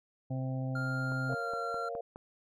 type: harmonic tone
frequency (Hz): 130.81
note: C3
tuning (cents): 0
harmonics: 1 / 2 / 4 / 5 / 6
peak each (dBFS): -33 / -39 / -45 / -47 / -49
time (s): 0.3-1.35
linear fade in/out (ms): 10
type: tone with pitch glide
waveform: triangle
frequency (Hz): 1400 to 1371.2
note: F6 to F6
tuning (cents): +4 to -32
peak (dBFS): -34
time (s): 0.75-1.89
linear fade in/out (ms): 5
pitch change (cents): -36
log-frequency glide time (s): 1.31-1.54
type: click train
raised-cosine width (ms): 1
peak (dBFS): -31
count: 6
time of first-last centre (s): 1.12-2.16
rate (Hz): 4.81
type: chord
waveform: sine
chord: Bb minor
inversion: none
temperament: equal with one note detuned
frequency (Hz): 466.2 / 554.4 / 693.2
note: Bb4 / Db5 / F5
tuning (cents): 0 / 0 / -13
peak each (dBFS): -39 / -42 / -39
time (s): 1.29-2.01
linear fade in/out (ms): 5
effects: none